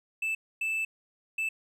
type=tone bursts at uneven times; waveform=triangle; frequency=2637 Hz; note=E7; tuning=in tune; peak=-26 dBFS; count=3; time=0.22-0.35 / 0.61-0.85 / 1.38-1.49 s; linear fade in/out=5 ms; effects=none